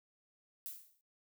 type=noise with exponential decay; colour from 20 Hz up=violet; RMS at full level=-41 dBFS; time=0.66-1.01 s; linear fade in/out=0 ms; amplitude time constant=76 ms; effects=noise-tail reverb RT60 0.2 s tail -24 dB re dry